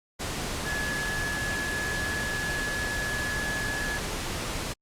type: tone in noise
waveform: sine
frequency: 1700 Hz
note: G#6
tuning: 40 cents sharp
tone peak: -30 dBFS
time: 0.65-3.99 s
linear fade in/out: 20 ms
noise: pink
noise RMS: -32 dBFS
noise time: 0.19-4.74 s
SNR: -1 dB
effects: low-pass 10000 Hz 12 dB/octave + Opus 48 kbps